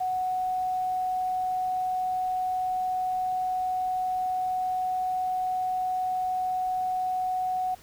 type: tone with quantisation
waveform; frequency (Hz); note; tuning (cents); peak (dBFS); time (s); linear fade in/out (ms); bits
sine; 740; F#5; 0; -25; 0-7.75; 10; 9
effects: pink hiss -53 dBFS RMS until 7.82 s